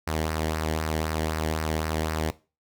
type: tone with flanger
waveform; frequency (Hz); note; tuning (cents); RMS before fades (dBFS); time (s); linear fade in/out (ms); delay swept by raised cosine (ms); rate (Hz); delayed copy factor
sawtooth; 78.7; D#2; +20; -28; 0.07-2.31; 5; 0.28 to 0.82; 3.9; -0.55
effects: noise-tail reverb RT60 0.3 s tail -18 dB re dry